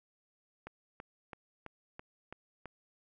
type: click train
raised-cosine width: 0.5 ms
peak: -29 dBFS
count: 7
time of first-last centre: 0.67-2.657 s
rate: 3.02 Hz
effects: none